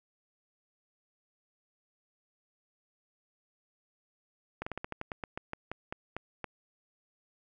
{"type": "slowing click train", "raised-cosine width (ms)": 0.5, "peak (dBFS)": -21, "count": 15, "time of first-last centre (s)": [4.62, 6.443], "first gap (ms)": 45, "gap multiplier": 1.15, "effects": []}